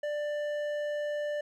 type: tone with hard clipping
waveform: sine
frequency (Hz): 591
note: D5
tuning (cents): +11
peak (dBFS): -32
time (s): 0.03-1.41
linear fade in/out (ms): 5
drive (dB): 8
effects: none